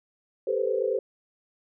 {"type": "tone cluster", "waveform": "sine", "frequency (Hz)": [394.7, 443.1, 497.1, 526], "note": ["G4", "A4", "B4", "C5"], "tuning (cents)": [12, 12, 11, 9], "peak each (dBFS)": -29, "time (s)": [0.47, 0.99], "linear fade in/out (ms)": 5, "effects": []}